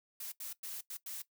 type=noise bursts at uneven times; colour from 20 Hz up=blue; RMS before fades=-43 dBFS; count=5; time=0.2-0.32 / 0.4-0.53 / 0.63-0.81 / 0.9-0.97 / 1.06-1.22 s; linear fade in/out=5 ms; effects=noise-tail reverb RT60 0.1 s tail -17 dB re dry